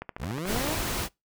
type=click train; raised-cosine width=0.5 ms; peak=-20 dBFS; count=11; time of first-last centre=0.02-0.745 s; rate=13.8 Hz
type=linear sweep; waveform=20% pulse; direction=up; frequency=46.25 to 350 Hz; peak=-26 dBFS; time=0.18-0.79 s; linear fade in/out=50 ms
type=noise; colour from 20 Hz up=pink; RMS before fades=-30 dBFS; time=0.45-1.09 s; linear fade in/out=50 ms
effects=noise-tail reverb RT60 0.2 s tail -24 dB re dry